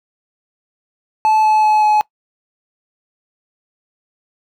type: tone with pitch steps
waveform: triangle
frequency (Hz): 868 / 861.5 / 855.1 / 848.7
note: A5 / A5 / A5 / G#5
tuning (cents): -24 / -37 / -50 / +37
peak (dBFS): -8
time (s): 1.25-2.01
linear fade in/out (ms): 0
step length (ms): 190
effects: noise-tail reverb RT60 0.1 s tail -22 dB re dry